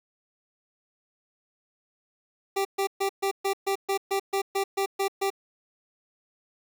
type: tone bursts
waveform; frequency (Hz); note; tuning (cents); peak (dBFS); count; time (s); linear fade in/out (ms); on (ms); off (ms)
25% pulse; 392; G4; 0; -20; 13; 2.56-5.303; 10; 91; 130
effects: 9-bit